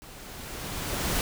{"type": "noise with level ramp", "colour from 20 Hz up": "pink", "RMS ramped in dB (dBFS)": [-47, -26], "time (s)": [0.02, 1.21], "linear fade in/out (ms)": 0, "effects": []}